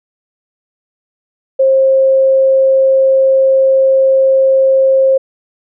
sine tone, 533 Hz, C5, 32 cents sharp, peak -6 dBFS, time 1.59-5.18 s, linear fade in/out 10 ms, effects none

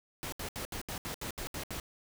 pink noise bursts, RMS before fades -39 dBFS, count 10, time 0.23-1.799 s, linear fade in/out 0 ms, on 93 ms, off 71 ms, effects none

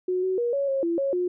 sine tone with pitch steps, 366.1 / 374.7 / 477 / 558 / 542 / 338 / 550 / 358.4 Hz, F#4 / F#4 / A#4 / C#5 / C#5 / E4 / C#5 / F4, -18 / +22 / +40 / +11 / -39 / +43 / -14 / +45 cents, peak -22 dBFS, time 0.08-1.28 s, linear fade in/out 5 ms, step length 150 ms, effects none

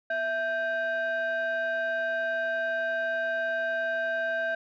sine tone pair together, 659.3 / 1568 Hz, E5 / G6, 0 / 0 cents, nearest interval octave + minor third, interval 1500 cents, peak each -27 dBFS, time 0.1-4.55 s, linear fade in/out 5 ms, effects tanh soft clip ceiling -23 dBFS

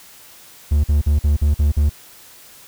triangle tone bursts, 73.6 Hz, D2, 4 cents sharp, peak -10 dBFS, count 7, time 0.71-1.896 s, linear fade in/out 10 ms, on 130 ms, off 46 ms, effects white hiss -44 dBFS RMS until 2.67 s

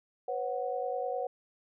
sine chord, B suspended second, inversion none, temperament equal with one note detuned, 493.9 / 543.6 / 740 Hz, B4 / C#5 / F#5, 0 / -34 / 0 cents, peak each -35 / -36 / -35 dBFS, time 0.28-1.27 s, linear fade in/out 5 ms, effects none

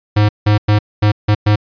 square tone bursts at uneven times, 105 Hz, G#2, 19 cents sharp, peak -9 dBFS, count 6, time 0.16-0.29 / 0.46-0.58 / 0.68-0.79 / 1.02-1.12 / 1.28-1.35 / 1.46-1.56 s, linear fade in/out 10 ms, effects resampled to 11025 Hz

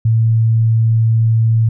sine tone, 112.9 Hz, A2, 45 cents sharp, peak -9 dBFS, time 0.05-1.69 s, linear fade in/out 5 ms, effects none

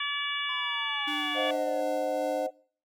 harmonic tone, 574 Hz, D5, 40 cents flat, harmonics 2 / 3 / 4 / 5 / 6, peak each -35 / -35 / -35 / -35 / -35 dBFS, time 0-1.51 s, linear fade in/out 5 ms
triangle linear sweep, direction down, 1036 to 551 Hz, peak -37 dBFS, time 0.49-1.81 s, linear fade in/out 2 ms
square tone with tremolo, 297.6 Hz, D4, 23 cents sharp, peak -35 dBFS, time 1.07-2.47 s, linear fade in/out 10 ms, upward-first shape sine, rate 2.7 Hz, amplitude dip 25%
sine chord, C diminished, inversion none, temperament equal, 523.3 / 622.3 / 740 Hz, C5 / Eb5 / Gb5, 0 / 0 / 0 cents, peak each -30 / -32 / -33 dBFS, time 1.34-2.51 s, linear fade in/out 50 ms
effects noise-tail reverb RT60 0.5 s tail -23 dB re dry

